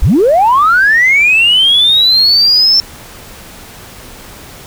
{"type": "linear sweep", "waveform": "sine", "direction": "up", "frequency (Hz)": [30.9, 5390], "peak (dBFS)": -4, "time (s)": [0.02, 2.8], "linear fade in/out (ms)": 0, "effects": ["tanh soft clip ceiling -1 dBFS", "pink hiss -33 dBFS RMS until 4.66 s"]}